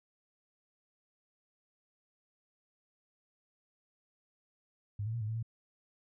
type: tone with pitch steps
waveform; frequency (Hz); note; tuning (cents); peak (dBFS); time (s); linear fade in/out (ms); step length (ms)
sine; 102.7 / 111.7 / 117.5 / 106.4 / 111.6 / 114.3; G#2 / A2 / A#2 / G#2 / A2 / A#2; -19 / +27 / +14 / +42 / +25 / -34; -33; 4.99-5.428; 5; 73
effects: none